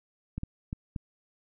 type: clicks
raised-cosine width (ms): 5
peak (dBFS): -21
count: 4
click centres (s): 0.38 / 0.434 / 0.729 / 0.962
effects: none